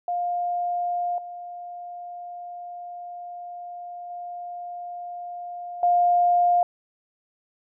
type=tone with level steps; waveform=sine; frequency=705 Hz; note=F5; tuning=16 cents sharp; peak=-23 / -34 / -32 / -16 dBFS; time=0.08-6.63 s; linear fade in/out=2 ms; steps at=1.18 / 4.1 / 5.83 s; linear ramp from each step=2 ms; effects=none